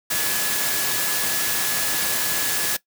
sine tone in noise, 1699 Hz, G#6, 39 cents sharp, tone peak -30 dBFS, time 0.1-2.77 s, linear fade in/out 10 ms, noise white, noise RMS -23 dBFS, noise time 0.1-2.77 s, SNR -10 dB, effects noise-tail reverb RT60 0.1 s tail -19 dB re dry + high-pass 100 Hz 12 dB/octave

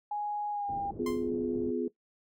sine tone with pitch glide, 830.6 to 802.3 Hz, G#5 to G5, 0 to +40 cents, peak -31 dBFS, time 0.11-0.91 s, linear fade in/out 5 ms, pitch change -60 cents, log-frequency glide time 0.51-0.73 s
white low-pass noise, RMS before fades -45 dBFS, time 0.68-1.72 s, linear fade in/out 20 ms, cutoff 410 Hz, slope 24 dB/octave
sine chord, F diminished, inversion second, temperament just, 251.4 / 349.2 / 419.1 Hz, Cb4 / F4 / Ab4, +31 / 0 / +16 cents, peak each -33 dBFS, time 0.99-1.88 s, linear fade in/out 5 ms
sawtooth tone with exponential decay, 1046.5 Hz, C6, in tune, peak -32 dBFS, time 1.06-1.3 s, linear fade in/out 5 ms, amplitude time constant 51 ms
effects noise-tail reverb RT60 0.1 s tail -17 dB re dry

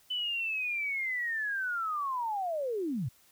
sine linear sweep, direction down, 3018 to 103.83 Hz, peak -30 dBFS, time 0.1-3.09 s, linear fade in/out 10 ms, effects white hiss -63 dBFS RMS until 3.31 s

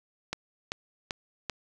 click train, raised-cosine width 0.2 ms, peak -14 dBFS, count 4, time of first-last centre 0.33-1.497 s, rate 2.57 Hz, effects none

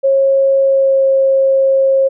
sine tone with pitch glide, 543 to 538.3 Hz, C#5 to C5, -36 to +49 cents, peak -8 dBFS, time 0.03-2.09 s, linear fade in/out 20 ms, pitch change -15 cents, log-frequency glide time 0.61-1.07 s, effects none

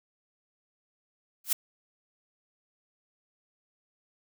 blue noise with exponential growth, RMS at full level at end -19 dBFS, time 1.44-1.53 s, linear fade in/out 5 ms, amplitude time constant 19 ms, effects none

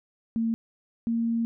sine tone pair in turn, 227.4 / 230.6 Hz, A#3 / A#3, -43 / -19 cents, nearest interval unison, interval 24 cents, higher second, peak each -23 dBFS, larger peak neither, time 0.36-0.54 / 1.07-1.45 s, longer second, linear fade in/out 0 ms, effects none

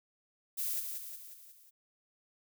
violet noise with echo, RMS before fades -35 dBFS, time 0.57-0.81 s, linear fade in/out 20 ms, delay 180 ms, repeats 5, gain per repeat -5 dB, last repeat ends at 1.71 s, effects none

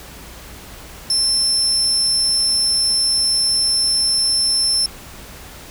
35% pulse tone, 5330 Hz, E8, 18 cents sharp, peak -12 dBFS, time 1.1-4.86 s, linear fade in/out 2 ms, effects added 60 Hz sine -42 dBFS peak until 5.7 s + pink hiss -38 dBFS RMS until 5.7 s

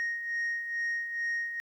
sine beating tone pair, 1864.7 / 1867 Hz, A#6 / A#6, 0 / +2 cents, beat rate 2.3 Hz, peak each -36 / -29 dBFS, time 0-1.6 s, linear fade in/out 0 ms, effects tanh soft clip ceiling -27 dBFS + 11-bit

